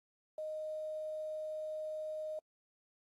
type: tone with quantisation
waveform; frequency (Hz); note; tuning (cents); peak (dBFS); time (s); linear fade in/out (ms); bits
sine; 620; D#5; -6; -38; 0.38-2.39; 2; 11
effects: AAC 32 kbps